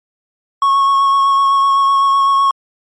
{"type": "tone with vibrato", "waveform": "triangle", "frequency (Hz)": 1100, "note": "C#6", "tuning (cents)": -14, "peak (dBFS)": -7, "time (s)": [0.62, 2.51], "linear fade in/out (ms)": 2, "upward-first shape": "sine", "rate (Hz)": 7.9, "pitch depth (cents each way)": 14, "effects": ["MP3 48 kbps"]}